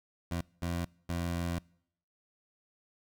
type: tone bursts at uneven times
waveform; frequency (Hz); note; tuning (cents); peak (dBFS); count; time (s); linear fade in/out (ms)
20% pulse; 86; F2; -26; -27; 3; 0.31-0.41 / 0.62-0.85 / 1.09-1.59; 5
effects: noise-tail reverb RT60 0.7 s tail -25 dB re dry